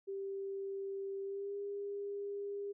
sine tone with pitch glide, 392 to 403.3 Hz, G4 to G4, 0 to +49 cents, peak -38 dBFS, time 0.07-2.73 s, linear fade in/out 20 ms, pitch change +49 cents, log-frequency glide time 1.23-1.56 s, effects none

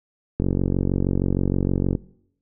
click train, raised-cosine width 3 ms, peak -8 dBFS, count 73, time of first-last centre 0.4-1.952 s, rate 46.4 Hz, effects noise-tail reverb RT60 0.7 s tail -21 dB re dry

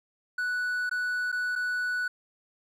triangle tone with dropouts, 1480 Hz, F#6, in tune, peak -25 dBFS, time 0.38-2.08 s, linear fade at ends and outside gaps 5 ms, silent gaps 0.895-0.912 / 1.318-1.325 / 1.555-1.559 s, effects none

